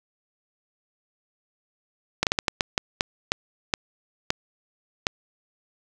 slowing click train, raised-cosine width 0.2 ms, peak -3 dBFS, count 12, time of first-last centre 2.23-5.068 s, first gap 38 ms, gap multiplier 1.35, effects none

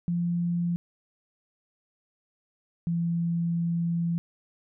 sine tone pair in turn, 172.7 / 169.34 Hz, F3 / E3, -19 / +47 cents, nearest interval unison, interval 34 cents, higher first, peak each -24 / -24 dBFS, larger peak neither, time 0.08-0.76 / 2.87-4.18 s, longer second, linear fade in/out 0 ms, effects none

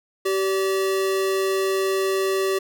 square tone pair together, 385.1 / 577 Hz, G4 / D5, -31 / -31 cents, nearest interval perfect fifth, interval 700 cents, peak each -21 / -31 dBFS, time 0.25-2.59 s, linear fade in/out 10 ms, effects none

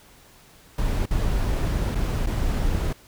brown noise with dropouts, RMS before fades -23 dBFS, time 0.78-2.93 s, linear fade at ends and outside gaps 5 ms, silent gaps 1.058-1.108 / 1.949-1.953 / 2.262-2.269 s, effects pink hiss -52 dBFS RMS until 3.07 s

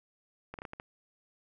clicks, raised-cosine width 0.5 ms, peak -26 dBFS, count 6, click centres 0.54 / 0.588 / 0.619 / 0.652 / 0.734 / 0.799 s, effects none

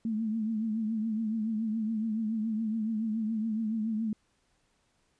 sine tone with vibrato, 220 Hz, A3, in tune, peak -28 dBFS, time 0.05-4.13 s, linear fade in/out 2 ms, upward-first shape triangle, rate 7.1 Hz, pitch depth 80 cents each way, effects pink hiss -72 dBFS RMS until 5.19 s + resampled to 22050 Hz

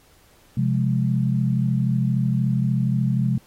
sine chord, F minor, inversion second, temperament equal, 130.81 / 174.61 / 207.7 Hz, C3 / F3 / Ab3, 0 / 0 / 0 cents, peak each -20 / -25 / -24 dBFS, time 0.57-3.38 s, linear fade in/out 5 ms, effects pink hiss -56 dBFS RMS until 3.46 s + AAC 48 kbps

